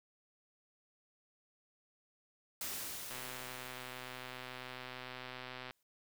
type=noise with exponential decay; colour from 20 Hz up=white; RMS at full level=-40 dBFS; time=2.61-5.83 s; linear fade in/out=2 ms; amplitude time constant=700 ms
type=click train; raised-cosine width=0.3 ms; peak=-29 dBFS; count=331; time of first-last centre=3.11-5.708 s; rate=127 Hz
effects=none